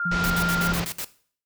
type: tone with vibrato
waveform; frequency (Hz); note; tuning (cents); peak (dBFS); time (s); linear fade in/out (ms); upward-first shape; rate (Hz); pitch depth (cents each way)
sine; 1396.9; F6; 0; -24; 0-0.72; 2; square; 19; 11
type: tone with pitch glide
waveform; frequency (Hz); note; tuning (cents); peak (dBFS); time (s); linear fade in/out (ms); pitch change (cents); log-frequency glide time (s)
sine; 174.61 to 172.31; F3 to F3; 0 to -23; -26; 0.05-0.85; 10; -23; 0.2-0.42
type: low-pass noise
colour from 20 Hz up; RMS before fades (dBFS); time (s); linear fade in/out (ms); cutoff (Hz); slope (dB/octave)
pink; -29; 0.11-0.85; 10; 5600; 24
type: noise bursts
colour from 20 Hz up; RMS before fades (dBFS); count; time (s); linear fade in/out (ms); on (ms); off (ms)
white; -31; 7; 0.24-1.045; 0; 61; 63
effects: noise-tail reverb RT60 0.5 s tail -17 dB re dry